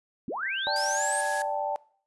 sine linear sweep, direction up, 167.6 to 8910 Hz, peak -30 dBFS, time 0.28-1.21 s, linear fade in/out 2 ms
sine tone with pitch glide, 1568 to 1670.9 Hz, G6 to G#6, 0 to +10 cents, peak -31 dBFS, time 0.43-1.42 s, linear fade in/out 2 ms, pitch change +110 cents, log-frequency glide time 0.94-1.01 s
sine chord, D suspended fourth, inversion none, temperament equal, 587.3 / 784 / 880 Hz, D5 / G5 / A5, 0 / 0 / 0 cents, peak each -31 dBFS, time 0.67-1.76 s, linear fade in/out 0 ms
blue noise, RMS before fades -35 dBFS, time 0.76-1.42 s, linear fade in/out 0 ms
effects noise-tail reverb RT60 0.5 s tail -21 dB re dry + resampled to 24000 Hz

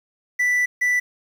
triangle tone pair in turn, 1976 / 1976 Hz, B6 / B6, 0 / 0 cents, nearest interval unison, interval 0 cents, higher neither, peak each -15 / -15 dBFS, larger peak neither, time 0.39-0.66 / 0.81-1 s, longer first, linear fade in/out 10 ms, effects 8-bit

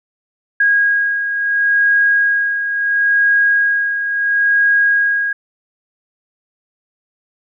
sine beating tone pair, 1639 / 1639.73 Hz, G#6 / G#6, -23 / -23 cents, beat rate 0.73 Hz, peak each -12 / -20 dBFS, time 0.6-5.33 s, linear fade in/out 5 ms, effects none

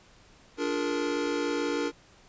square chord, Bb dominant seventh, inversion first, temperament just, 291.4 / 349.6 / 419.5 / 466.2 Hz, D4 / F4 / Ab4 / Bb4, -13 / +2 / +17 / 0 cents, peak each -32 / -35 / -37 / -32 dBFS, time 0.57-1.92 s, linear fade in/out 50 ms, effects pink hiss -57 dBFS RMS until 2.28 s + resampled to 16000 Hz

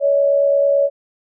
sine tone pair together, 563 / 632 Hz, C#5 / D#5, +27 / +27 cents, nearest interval major second, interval 200 cents, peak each -12 / -21 dBFS, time 0-0.9 s, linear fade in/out 50 ms, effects none

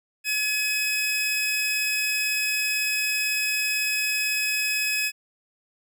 sawtooth tone pair together, 1702 / 2544 Hz, G#6 / D#7, +42 / +38 cents, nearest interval perfect fifth, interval 696 cents, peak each -29 / -20 dBFS, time 0.24-5.12 s, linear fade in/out 50 ms, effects none

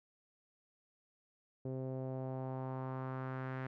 sawtooth tone with low-pass filter sweep, 130.81 Hz, C3, in tune, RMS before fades -41 dBFS, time 1.65-3.67 s, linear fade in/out 5 ms, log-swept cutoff 460 to 1800 Hz, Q 2.1, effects none

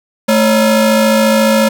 40% pulse ring-modulated tone, 384.3 Hz, G4, 34 cents flat, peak -4 dBFS, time 0.28-1.69 s, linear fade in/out 10 ms, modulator 165 Hz, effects none

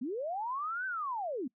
sine linear two-way sweep, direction up then down, 222.4 to 1558 to 222.4 Hz, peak -33 dBFS, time 0.01-1.48 s, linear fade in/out 10 ms, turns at 0.86 s, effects noise-tail reverb RT60 0.1 s tail -24 dB re dry

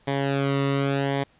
sawtooth tone with flanger, 138.59 Hz, C#3, in tune, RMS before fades -24 dBFS, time 0.07-1.24 s, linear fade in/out 10 ms, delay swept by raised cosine 0.74 to 1.25 ms, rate 0.87 Hz, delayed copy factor -0.75, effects pink hiss -60 dBFS RMS until 1.39 s + resampled to 8000 Hz

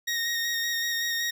20% pulse tone with vibrato, 1864.7 Hz, A#6, in tune, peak -21 dBFS, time 0.07-1.31 s, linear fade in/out 10 ms, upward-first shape square, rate 5.3 Hz, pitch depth 15 cents each way, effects none

